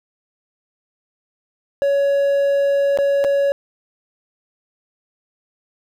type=tone with dropouts; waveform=triangle; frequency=560 Hz; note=C#5; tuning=18 cents sharp; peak=-12 dBFS; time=1.82-3.52 s; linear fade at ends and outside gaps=0 ms; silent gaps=2.974-2.987 / 3.241-3.247 s; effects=9-bit